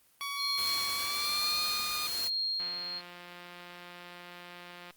15% pulse tone with pitch glide, 1127 to 1221.9 Hz, C#6 to D#6, +28 to -32 cents, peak -28 dBFS, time 0.21-2.07 s, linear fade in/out 0 ms, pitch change +140 cents, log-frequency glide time 0.92-1.6 s
sine tone with tremolo, 4235 Hz, C8, 20 cents sharp, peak -29 dBFS, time 0.36-3.02 s, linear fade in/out 50 ms, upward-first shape sine, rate 1.1 Hz, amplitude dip 55%
white noise, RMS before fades -39 dBFS, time 0.57-2.29 s, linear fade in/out 20 ms
click train, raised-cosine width 0.3 ms, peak -31 dBFS, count 407, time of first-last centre 2.6-4.907 s, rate 176 Hz
effects white hiss -65 dBFS RMS until 4.96 s + Opus 24 kbps

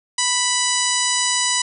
harmonic tone, 987.8 Hz, B5, in tune, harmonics 1 / 2 / 3 / 4 / 5 / 6 / 7 / 8 / 9, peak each -26 / -26 / -26 / -26 / -26 / -26 / -26 / -26 / -26 dBFS, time 0.18-1.62 s, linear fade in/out 5 ms, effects none

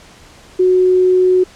sine tone, 367.9 Hz, F#4, 10 cents flat, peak -8 dBFS, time 0.59-1.44 s, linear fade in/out 10 ms, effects pink hiss -42 dBFS RMS until 1.55 s + low-pass 8000 Hz 12 dB/octave

